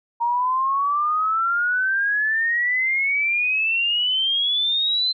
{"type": "exponential sweep", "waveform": "sine", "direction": "up", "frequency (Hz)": [932.3, 4100], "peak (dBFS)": -18, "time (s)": [0.2, 5.13], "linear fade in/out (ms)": 20, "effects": []}